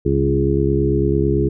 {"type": "harmonic tone with a mistuned harmonic", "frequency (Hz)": 69, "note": "C#2", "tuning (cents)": -7, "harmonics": [1, 2, 3, 4, 5, 6], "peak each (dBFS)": [-21, -20, -26, -24, -20, -20], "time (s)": [0.05, 1.49], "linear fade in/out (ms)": 10, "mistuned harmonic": 3, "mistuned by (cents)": -15, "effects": []}